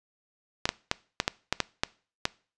clicks, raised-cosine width 0.2 ms, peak -6 dBFS, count 9, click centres 0.655 / 0.691 / 0.914 / 1.201 / 1.279 / 1.526 / 1.603 / 1.835 / 2.254 s, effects noise-tail reverb RT60 0.4 s tail -22 dB re dry + resampled to 22050 Hz

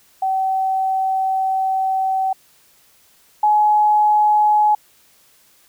sine tone pair in turn, 764 / 844 Hz, G5 / G#5, -45 / +28 cents, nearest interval major second, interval 173 cents, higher second, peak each -16 / -11 dBFS, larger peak second, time 0.22-2.33 / 3.43-4.75 s, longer first, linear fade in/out 5 ms, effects white hiss -54 dBFS RMS until 5.68 s

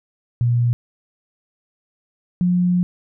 sine tone pair in turn, 120 / 178.55 Hz, B2 / F3, -49 / +39 cents, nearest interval perfect fifth, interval 688 cents, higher second, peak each -14 dBFS, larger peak neither, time 0.41-0.73 / 2.41-2.83 s, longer second, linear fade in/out 0 ms, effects none

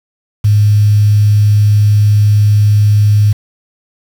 sine tone with quantisation, 104.4 Hz, G#2, 10 cents sharp, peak -5 dBFS, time 0.44-3.33 s, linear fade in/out 10 ms, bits 5, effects none

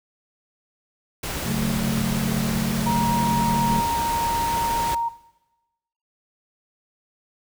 pink noise, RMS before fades -29 dBFS, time 1.23-4.95 s, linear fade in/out 5 ms
triangle chord, F# minor, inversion second, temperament equal with one note detuned, 138.59 / 185 / 221.1 Hz, C#3 / F#3 / A3, 0 / 0 / +9 cents, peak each -25 dBFS, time 1.46-3.81 s, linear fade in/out 5 ms
sine tone with pitch glide, 943 to 930.6 Hz, A#5 to A#5, +20 to -3 cents, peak -21 dBFS, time 2.86-5.09 s, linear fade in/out 10 ms, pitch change -23 cents, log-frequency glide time 3.31-4.02 s
effects noise-tail reverb RT60 1.0 s tail -18 dB re dry

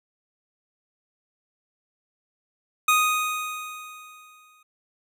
25% pulse tone with exponential decay, 1244.5 Hz, D#6, in tune, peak -12 dBFS, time 2.88-4.63 s, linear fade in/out 5 ms, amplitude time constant 380 ms, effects none

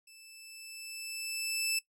15% pulse tone with level ramp, 2637 Hz, E7, in tune, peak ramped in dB -47 to -21 dBFS, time 0.07-1.79 s, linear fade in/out 5 ms, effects noise-tail reverb RT60 0.1 s tail -19 dB re dry

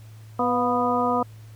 harmonic tone with a mistuned harmonic, 246.9 Hz, B3, in tune, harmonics 1 / 2 / 3 / 4 / 5, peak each -26 / -26 / -26 / -26 / -26 dBFS, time 0.39-1.23 s, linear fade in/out 5 ms, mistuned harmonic 3, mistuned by -52 cents, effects added 109 Hz sine -41 dBFS peak until 1.55 s + pink hiss -56 dBFS RMS until 1.55 s

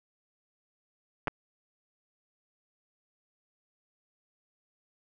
clicks, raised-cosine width 0.5 ms, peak -15 dBFS, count 2, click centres 1.273 / 1.28 s, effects none

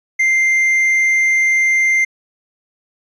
triangle tone with hard clipping, 2093 Hz, C7, in tune, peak -12 dBFS, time 0.19-2.05 s, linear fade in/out 10 ms, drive 6 dB, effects resampled to 22050 Hz

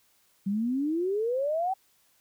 sine exponential sweep, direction up, 190.6 to 783 Hz, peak -25 dBFS, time 0.46-1.74 s, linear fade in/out 10 ms, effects white hiss -66 dBFS RMS until 2.2 s

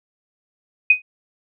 sine tone with exponential decay, 2500 Hz, D#7, 8 cents sharp, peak -5 dBFS, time 0.9-1.02 s, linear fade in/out 5 ms, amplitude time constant 24 ms, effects none

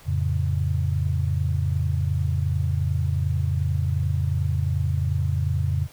sine chord, F augmented, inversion none, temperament equal, 87.31 / 110 / 138.59 Hz, F2 / A2 / C#3, 0 / 0 / 0 cents, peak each -23 / -28 / -25 dBFS, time 0.05-5.88 s, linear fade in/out 50 ms, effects pink hiss -50 dBFS RMS until 5.92 s

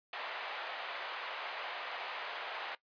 pink band-pass noise, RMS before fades -42 dBFS, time 0.13-2.75 s, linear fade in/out 2 ms, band 610 to 3500 Hz, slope 24 dB/octave, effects noise-tail reverb RT60 0.1 s tail -18 dB re dry + resampled to 11025 Hz

